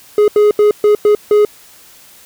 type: tone bursts at uneven times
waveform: triangle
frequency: 418.2 Hz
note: G#4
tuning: 12 cents sharp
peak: -4 dBFS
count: 6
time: 0.18-0.28 / 0.36-0.51 / 0.59-0.71 / 0.84-0.95 / 1.05-1.15 / 1.31-1.45 s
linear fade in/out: 2 ms
effects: white hiss -42 dBFS RMS until 2.25 s